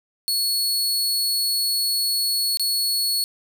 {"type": "tone with dropouts", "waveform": "sawtooth", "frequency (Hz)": 4380, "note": "C#8", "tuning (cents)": -22, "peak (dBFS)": -17, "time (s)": [0.28, 3.24], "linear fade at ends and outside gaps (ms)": 0, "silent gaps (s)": [2.572, 2.596], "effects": []}